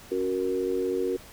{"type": "chord", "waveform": "sine", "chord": "F# major", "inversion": "second", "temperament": "equal", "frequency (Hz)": [277.2, 370, 466.2], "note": ["C#4", "F#4", "A#4"], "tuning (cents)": [0, 0, 0], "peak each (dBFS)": [-33, -27, -29], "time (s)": [0.11, 1.17], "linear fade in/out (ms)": 10, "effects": ["pink hiss -48 dBFS RMS until 1.32 s"]}